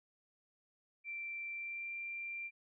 sine tone with pitch glide, 2349 to 2368 Hz, D7 to D7, 0 to +14 cents, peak -40 dBFS, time 1.04-2.51 s, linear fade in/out 50 ms, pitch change +14 cents, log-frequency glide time 1.52-1.94 s, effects none

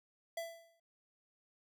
square tone with exponential decay, 667 Hz, E5, 20 cents sharp, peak -37 dBFS, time 0.37-0.8 s, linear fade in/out 5 ms, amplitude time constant 92 ms, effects none

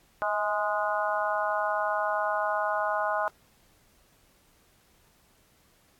harmonic tone with a mistuned harmonic, 207.7 Hz, G#3, in tune, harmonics 3 / 4 / 5 / 6 / 7, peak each -30 / -31 / -32 / -33 / -33 dBFS, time 0.22-3.28 s, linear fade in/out 0 ms, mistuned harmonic 3, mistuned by +33 cents, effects pink hiss -63 dBFS RMS until 5.99 s + AAC 64 kbps

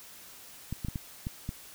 clicks, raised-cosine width 5 ms, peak -21 dBFS, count 6, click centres 0.726 / 0.848 / 0.885 / 0.958 / 1.269 / 1.491 s, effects white hiss -50 dBFS RMS until 1.74 s

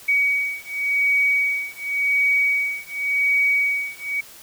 sine beating tone pair, 2259 / 2259.9 Hz, C#7 / C#7, +32 / +33 cents, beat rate 0.9 Hz, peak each -21 dBFS, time 0.08-4.21 s, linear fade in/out 10 ms, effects white hiss -44 dBFS RMS until 4.42 s

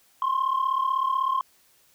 sine tone pair together, 1041.9 / 1078 Hz, C6 / C#6, -8 / -49 cents, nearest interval minor second, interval 59 cents, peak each -23 dBFS, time 0.22-1.41 s, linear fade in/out 2 ms, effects tanh soft clip ceiling -18 dBFS + white hiss -61 dBFS RMS until 1.94 s

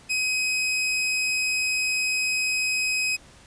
sawtooth tone, 2528 Hz, D#7, 27 cents sharp, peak -19 dBFS, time 0.09-3.17 s, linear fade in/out 20 ms, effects pink hiss -51 dBFS RMS until 3.46 s + resampled to 22050 Hz

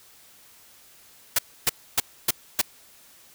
white noise bursts, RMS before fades -20 dBFS, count 5, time 1.36-2.615 s, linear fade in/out 5 ms, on 27 ms, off 280 ms, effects white hiss -53 dBFS RMS until 3.34 s

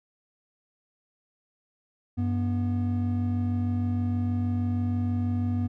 triangle tone pair together, 96.47 / 243.1 Hz, G2 / B3, -27 / -27 cents, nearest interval octave + major third, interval 1600 cents, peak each -24 / -26 dBFS, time 2.17-5.68 s, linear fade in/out 20 ms, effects none

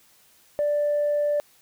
sine tone, 587.3 Hz, D5, in tune, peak -19 dBFS, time 0.59-1.4 s, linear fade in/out 0 ms, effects tanh soft clip ceiling -17 dBFS + white hiss -58 dBFS RMS until 1.61 s

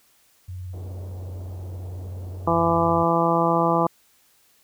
sine tone with vibrato, 91.5 Hz, F#2, 19 cents flat, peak -31 dBFS, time 0.48-3.04 s, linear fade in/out 10 ms, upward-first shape sine, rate 19 Hz, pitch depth 65 cents each way
white low-pass noise, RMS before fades -45 dBFS, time 0.73-2.92 s, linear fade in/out 5 ms, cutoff 640 Hz, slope 24 dB/octave
harmonic tone, 167.8 Hz, E3, 31 cents sharp, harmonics 1 / 2 / 3 / 4 / 5 / 6 / 7, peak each -25 / -25 / -25 / -25 / -25 / -25 / -25 dBFS, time 2.47-3.87 s, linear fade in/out 5 ms
effects white hiss -60 dBFS RMS until 4.63 s

